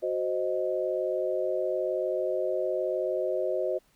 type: chord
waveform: sine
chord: C diminished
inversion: second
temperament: equal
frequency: 370 / 523.3 / 622.3 Hz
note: Gb4 / C5 / Eb5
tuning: 0 / 0 / 0 cents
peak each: -31 / -30 / -30 dBFS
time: 0.02-3.79 s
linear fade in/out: 20 ms
effects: pink hiss -66 dBFS RMS until 3.95 s